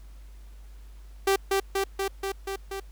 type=tone with echo; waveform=sawtooth; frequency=390.2 Hz; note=G4; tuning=8 cents flat; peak=-16 dBFS; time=1.27-1.36 s; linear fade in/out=5 ms; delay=240 ms; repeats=6; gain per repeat=-2 dB; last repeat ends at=2.8 s; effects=added 50 Hz sine -43 dBFS peak until 2.91 s + pink hiss -61 dBFS RMS until 2.91 s